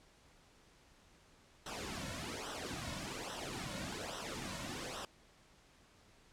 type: noise with flanger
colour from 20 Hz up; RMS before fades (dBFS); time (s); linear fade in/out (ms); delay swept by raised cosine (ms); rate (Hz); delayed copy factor
pink; -43; 1.66-5.05; 2; 0.43 to 2.53; 1.2; -0.75
effects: pink hiss -65 dBFS RMS until 6.32 s + low-pass 8000 Hz 12 dB/octave